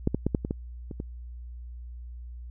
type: clicks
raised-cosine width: 3 ms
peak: -10 / -12 / -11 / -10 / -17 / -15 / -23 / -20 dBFS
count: 8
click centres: 0.074 / 0.146 / 0.266 / 0.348 / 0.449 / 0.509 / 0.912 / 1.001 s
effects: added 60 Hz sine -38 dBFS peak until 2.5 s